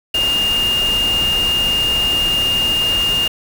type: tone in noise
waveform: sine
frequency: 2823 Hz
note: F7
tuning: 18 cents sharp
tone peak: -14 dBFS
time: 0.14-3.28 s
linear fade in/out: 5 ms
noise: pink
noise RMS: -25 dBFS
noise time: 0.14-3.28 s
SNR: +8 dB
effects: none

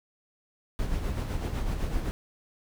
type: noise with tremolo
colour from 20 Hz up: brown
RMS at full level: -28 dBFS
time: 0.79-2.11 s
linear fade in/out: 0 ms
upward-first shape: sine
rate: 7.9 Hz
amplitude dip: 45%
effects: none

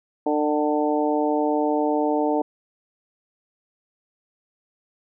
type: harmonic tone with a mistuned harmonic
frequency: 150 Hz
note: D3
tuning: 37 cents sharp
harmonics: 2 / 3 / 4 / 5 / 6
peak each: -23 / -25 / -26 / -27 / -28 dBFS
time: 0.26-2.42 s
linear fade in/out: 5 ms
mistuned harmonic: 6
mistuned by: -24 cents
effects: none

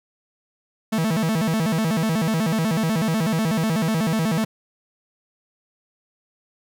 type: tone with vibrato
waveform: 45% pulse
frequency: 188.8 Hz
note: F#3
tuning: 35 cents sharp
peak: -19 dBFS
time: 0.92-4.45 s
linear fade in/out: 10 ms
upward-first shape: square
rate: 8.1 Hz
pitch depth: 270 cents each way
effects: none

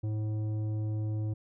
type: tone with tanh clipping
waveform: sine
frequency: 107.5 Hz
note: A2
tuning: 40 cents flat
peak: -31 dBFS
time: 0.03-1.34 s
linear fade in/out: 10 ms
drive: 10 dB
effects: none

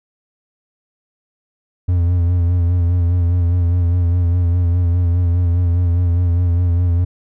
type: tone with vibrato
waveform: triangle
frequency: 87.3 Hz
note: F2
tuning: in tune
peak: -10 dBFS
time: 1.88-7.05 s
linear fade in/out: 10 ms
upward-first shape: sine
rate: 4.9 Hz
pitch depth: 45 cents each way
effects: none

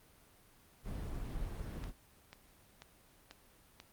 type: noise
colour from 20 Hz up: brown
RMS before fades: -41 dBFS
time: 0.83-1.93 s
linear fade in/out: 50 ms
type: click train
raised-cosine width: 0.2 ms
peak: -32 dBFS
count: 5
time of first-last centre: 1.84-3.801 s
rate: 2.04 Hz
effects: pink hiss -64 dBFS RMS until 3.92 s + Opus 32 kbps

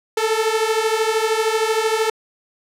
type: beating tone pair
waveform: sawtooth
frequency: 435.1 / 448.1 Hz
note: A4 / A4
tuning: -19 / +32 cents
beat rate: 13 Hz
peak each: -16 dBFS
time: 0.17-2.1 s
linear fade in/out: 5 ms
effects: low-pass 11000 Hz 12 dB/octave

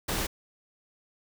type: noise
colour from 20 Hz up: pink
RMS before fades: -30 dBFS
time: 0.08-0.27 s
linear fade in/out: 10 ms
effects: none

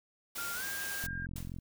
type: noise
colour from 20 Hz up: white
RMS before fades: -40 dBFS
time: 0.35-1.07 s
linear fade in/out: 10 ms
type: tone with pitch glide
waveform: sine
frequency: 1396.9 to 1604.6 Hz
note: F6 to G6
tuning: 0 to +40 cents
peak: -38 dBFS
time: 0.38-1.26 s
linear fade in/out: 2 ms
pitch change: +240 cents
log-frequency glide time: 0.54-0.64 s
type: click train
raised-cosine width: 5 ms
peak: -30 dBFS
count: 25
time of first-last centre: 1.04-1.587 s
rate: 43.9 Hz
type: noise with exponential decay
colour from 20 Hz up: white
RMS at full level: -43 dBFS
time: 1.36-1.6 s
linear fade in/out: 2 ms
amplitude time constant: 51 ms
effects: none

